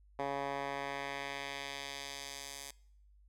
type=tone with band-pass filter sweep; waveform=10% pulse; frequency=139.6 Hz; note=C#3; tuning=13 cents sharp; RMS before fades=-41 dBFS; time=0.19-2.71 s; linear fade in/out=2 ms; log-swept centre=830 to 8100 Hz; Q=0.92; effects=noise-tail reverb RT60 0.7 s tail -23 dB re dry + added 50 Hz sine -60 dBFS peak until 3.28 s